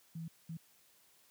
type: tone bursts at uneven times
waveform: sine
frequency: 163.9 Hz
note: E3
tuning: 10 cents flat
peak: -40 dBFS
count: 2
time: 0.15-0.28 / 0.49-0.57 s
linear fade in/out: 5 ms
effects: white hiss -67 dBFS RMS until 1.3 s + high-pass 80 Hz 12 dB/octave